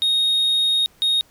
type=tone pair in turn; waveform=sine; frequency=3729 / 3729 Hz; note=A#7 / A#7; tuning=0 / 0 cents; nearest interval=unison; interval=0 cents; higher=neither; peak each=-13 dBFS; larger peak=neither; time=0.02-0.86 / 1.02-1.21 s; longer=first; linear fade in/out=0 ms; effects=tanh soft clip ceiling -15 dBFS + pink hiss -55 dBFS RMS until 1.3 s